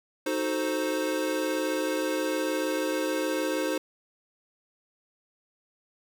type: chord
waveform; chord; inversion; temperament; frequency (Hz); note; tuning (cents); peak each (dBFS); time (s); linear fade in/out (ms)
square; D# diminished seventh; none; equal with one note detuned; 311.1 / 370 / 436.5 / 523.3; D#4 / F#4 / A4 / C5; 0 / 0 / -14 / 0; -31 / -35 / -36 / -31; 0.26-3.78; 5
effects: none